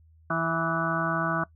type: harmonic tone with a mistuned harmonic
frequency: 164.81 Hz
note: E3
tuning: in tune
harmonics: 1 / 2 / 4 / 5 / 6 / 7 / 8 / 9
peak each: -31 / -34 / -31 / -39 / -38 / -31 / -33 / -30 dBFS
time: 0.3-1.44 s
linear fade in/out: 5 ms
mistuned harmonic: 8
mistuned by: -43 cents
effects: noise-tail reverb RT60 0.1 s tail -20 dB re dry + added 80 Hz sine -54 dBFS peak until 1.55 s